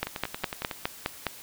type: two click trains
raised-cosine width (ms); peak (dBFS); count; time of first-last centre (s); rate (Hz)
0.3; -10 / -16; 7 / 8; 0.03-1.267 / 0.07-0.712; 4.85 / 10.9
effects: white hiss -46 dBFS RMS until 1.42 s